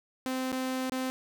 sawtooth tone with dropouts, 259 Hz, C4, 17 cents flat, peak -26 dBFS, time 0.26-1.1 s, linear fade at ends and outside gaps 0 ms, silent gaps 0.518-0.526 / 0.897-0.92 s, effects none

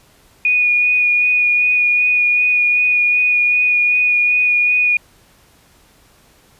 sine tone with vibrato, 2459 Hz, D#7, 21 cents flat, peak -11 dBFS, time 0.45-4.97 s, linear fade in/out 2 ms, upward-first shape sine, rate 2.6 Hz, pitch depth 14 cents each way, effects pink hiss -51 dBFS RMS until 6.59 s + resampled to 32000 Hz

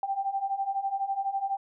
sine beating tone pair, 777 / 789 Hz, G5 / G5, -16 / +11 cents, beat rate 12 Hz, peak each -32 / -29 dBFS, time 0.03-1.57 s, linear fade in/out 2 ms, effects none

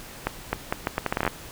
accelerating click train, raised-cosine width 0.5 ms, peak -8 dBFS, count 13, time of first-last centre 0.27-1.277 s, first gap 260 ms, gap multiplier 0.75, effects pink hiss -42 dBFS RMS until 1.51 s

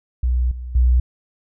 sine tone with level steps, 61.74 Hz, B1, in tune, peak -15 / -27 / -11 dBFS, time 0.23-1 s, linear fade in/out 5 ms, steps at 0.51 / 0.75 s, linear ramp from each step 5 ms, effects none

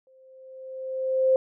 sine tone with exponential growth, 523.3 Hz, C5, in tune, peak -15 dBFS, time 0.07-1.36 s, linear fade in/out 1 ms, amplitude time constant 280 ms, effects none

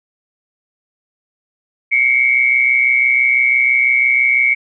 sine tone pair together, 2161 / 2287 Hz, C#7 / D7, -45 / -47 cents, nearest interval minor second, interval 98 cents, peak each -13 dBFS, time 1.91-4.55 s, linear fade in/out 20 ms, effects none

